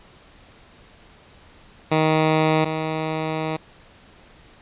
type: tone pair in turn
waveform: 10% pulse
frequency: 157 / 157.75 Hz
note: D#3 / D#3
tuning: +16 / +24 cents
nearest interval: unison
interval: 8 cents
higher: second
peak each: -8 / -15 dBFS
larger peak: first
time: 1.91-2.65 / 2.65-3.57 s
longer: second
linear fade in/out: 10 ms
effects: pink hiss -50 dBFS RMS until 4.61 s + resampled to 8000 Hz